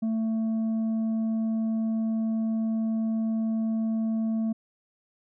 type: tone with tanh clipping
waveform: sine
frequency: 222.7 Hz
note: A3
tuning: 21 cents sharp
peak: -25 dBFS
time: 0.02-4.53 s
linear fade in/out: 10 ms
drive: 4 dB
effects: none